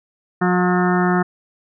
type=harmonic tone with a mistuned harmonic; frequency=179.9 Hz; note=F#3; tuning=48 cents flat; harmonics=1 / 2 / 4 / 5 / 6 / 7 / 8 / 9 / 10; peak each=-17 / -20 / -23 / -29 / -28 / -26 / -27 / -33 / -28 dBFS; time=0.41-1.23 s; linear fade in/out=10 ms; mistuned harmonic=7; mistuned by=+19 cents; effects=none